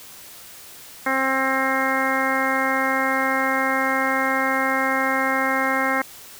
harmonic tone, 265.7 Hz, C4, 27 cents sharp, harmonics 1 / 2 / 3 / 4 / 5 / 6 / 7 / 8, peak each -27 / -27 / -27 / -27 / -27 / -27 / -27 / -27 dBFS, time 1.06-6.02 s, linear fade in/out 5 ms, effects white hiss -42 dBFS RMS until 6.39 s

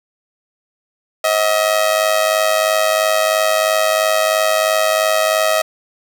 sawtooth tone with amplitude modulation, 636 Hz, D#5, 38 cents sharp, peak -6 dBFS, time 1.24-5.62 s, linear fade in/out 5 ms, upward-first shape sine, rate 103 Hz, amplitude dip 70%, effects none

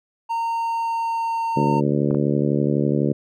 triangle tone with pitch glide, 920 to 913.6 Hz, A#5 to A#5, -23 to -35 cents, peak -19 dBFS, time 0.29-1.81 s, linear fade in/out 20 ms, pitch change -12 cents, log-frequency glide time 0.54-1.51 s
harmonic tone, 72 Hz, D2, 34 cents flat, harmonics 2 / 3 / 4 / 5 / 6 / 7 / 8, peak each -22 / -23 / -24 / -25 / -28 / -29 / -32 dBFS, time 1.56-3.13 s, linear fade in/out 10 ms
clicks, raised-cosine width 1 ms, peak -20 dBFS, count 2, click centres 2.109 / 2.147 s
effects none

